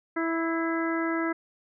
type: harmonic tone with a mistuned harmonic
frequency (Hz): 329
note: E4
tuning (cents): -3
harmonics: 1 / 2 / 3 / 4 / 5 / 6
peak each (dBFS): -27 / -35 / -37 / -34 / -35 / -37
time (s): 0.16-1.33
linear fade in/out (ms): 10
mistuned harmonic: 6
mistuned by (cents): +38
effects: none